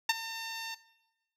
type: tone with ADSR envelope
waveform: 10% pulse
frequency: 905 Hz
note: A5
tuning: 48 cents sharp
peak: -13 dBFS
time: 0.09-0.75 s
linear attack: 5 ms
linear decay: 30 ms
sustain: -16 dB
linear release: 11 ms
effects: noise-tail reverb RT60 1.0 s tail -18 dB re dry + low-pass 11000 Hz 12 dB/octave